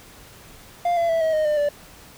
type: tone with pitch steps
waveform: triangle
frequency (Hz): 698.5 / 677.8 / 657.8 / 638.3 / 619.4 / 601.1 / 583.3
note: F5 / E5 / E5 / D#5 / D#5 / D5 / D5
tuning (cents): 0 / +48 / -4 / +44 / -8 / +40 / -12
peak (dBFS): -16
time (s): 0.85-1.69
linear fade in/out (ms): 5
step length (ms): 120
effects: pink hiss -46 dBFS RMS until 2.17 s